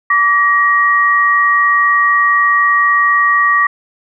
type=tone pair together; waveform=sine; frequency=1156 / 1890.4 Hz; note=D6 / A#6; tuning=-28 / +24 cents; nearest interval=major sixth; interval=852 cents; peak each=-11 dBFS; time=0.1-3.67 s; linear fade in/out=5 ms; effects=none